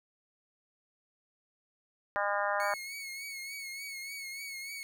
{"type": "harmonic tone", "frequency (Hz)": 202.9, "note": "G#3", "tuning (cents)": -40, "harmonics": [3, 4, 5, 6, 7, 8, 9], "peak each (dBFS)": [-34, -35, -36, -37, -37, -38, -39], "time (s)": [2.16, 2.74], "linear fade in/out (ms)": 0}
{"type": "tone with vibrato", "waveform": "sawtooth", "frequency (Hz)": 2200, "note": "C#7", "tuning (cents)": -14, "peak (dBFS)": -36, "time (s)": [2.6, 4.83], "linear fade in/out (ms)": 0, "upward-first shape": "triangle", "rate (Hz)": 3.4, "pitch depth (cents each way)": 59}
{"effects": []}